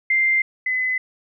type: tone pair in turn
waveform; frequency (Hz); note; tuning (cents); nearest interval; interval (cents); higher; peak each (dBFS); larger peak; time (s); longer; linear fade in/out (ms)
sine; 2093 / 2022; C7 / B6; 0 / +40; minor second; 60; first; -15 / -19; first; 0.1-0.42 / 0.66-0.98; neither; 5
effects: none